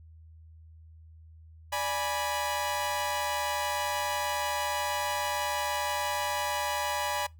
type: chord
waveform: sawtooth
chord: G# diminished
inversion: second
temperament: equal with one note detuned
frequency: 587.3 / 830.6 / 980.9 Hz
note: D5 / G#5 / B5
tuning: 0 / 0 / -12 cents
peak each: -31 / -29 / -29 dBFS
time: 1.72-7.27 s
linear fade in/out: 10 ms
effects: noise-tail reverb RT60 0.2 s tail -23 dB re dry + added 80 Hz sine -49 dBFS peak until 7.39 s